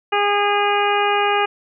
harmonic tone, 408.9 Hz, G#4, 27 cents flat, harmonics 1 / 2 / 3 / 4 / 5 / 6 / 7, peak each -21 / -19 / -22 / -26 / -29 / -25 / -27 dBFS, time 0.12-1.46 s, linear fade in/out 10 ms, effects none

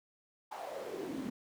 brown noise with high-pass filter sweep, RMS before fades -41 dBFS, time 0.51-1.3 s, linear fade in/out 10 ms, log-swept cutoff 850 to 220 Hz, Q 6.2, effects none

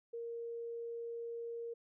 sine tone, 466.2 Hz, A#4, in tune, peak -40 dBFS, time 0.13-1.74 s, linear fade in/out 10 ms, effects none

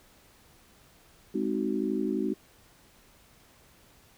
sine chord, Ab dominant seventh, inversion none, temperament just, 207.7 / 259.6 / 311.5 / 373.8 Hz, Ab3 / C4 / Eb4 / Gb4, 0 / -13 / +2 / +18 cents, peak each -32 dBFS, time 1.34-2.34 s, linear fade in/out 10 ms, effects pink hiss -59 dBFS RMS until 4.17 s

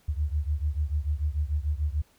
sine beating tone pair, 72 / 78.8 Hz, D2 / D#2, -34 / +23 cents, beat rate 6.8 Hz, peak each -27 / -29 dBFS, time 0.08-2.02 s, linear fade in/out 10 ms, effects pink hiss -63 dBFS RMS until 2.18 s

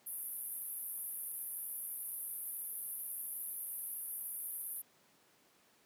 pink band-pass noise, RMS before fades -43 dBFS, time 0.06-4.82 s, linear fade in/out 10 ms, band 10000 to 14000 Hz, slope 96 dB/octave, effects pink hiss -68 dBFS RMS until 5.85 s + high-pass 200 Hz 12 dB/octave

